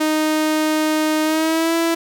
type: tone with pitch glide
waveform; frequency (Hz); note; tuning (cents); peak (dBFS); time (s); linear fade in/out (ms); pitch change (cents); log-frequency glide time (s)
sawtooth; 310 to 332.2; D#4 to E4; -6 to +13; -12; 0-1.95; 10; +119; 1.23-1.75
effects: none